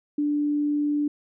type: tone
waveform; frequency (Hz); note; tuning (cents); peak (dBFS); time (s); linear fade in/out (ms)
sine; 293.7; D4; 0; -21; 0.18-1.08; 5
effects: none